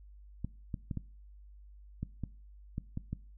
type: clicks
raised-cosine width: 5 ms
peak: -23 dBFS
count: 9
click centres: 0.446 / 0.742 / 0.912 / 0.973 / 2.03 / 2.237 / 2.781 / 2.974 / 3.13 s
effects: noise-tail reverb RT60 0.4 s tail -21 dB re dry + added 50 Hz sine -51 dBFS peak until 3.37 s